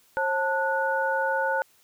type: tone cluster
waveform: sine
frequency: 537 / 887 / 1467 Hz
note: C5 / A5 / F#6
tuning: +45 / +14 / -15 cents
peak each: -27 dBFS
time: 0.17-1.62 s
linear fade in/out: 0 ms
effects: white hiss -61 dBFS RMS until 1.83 s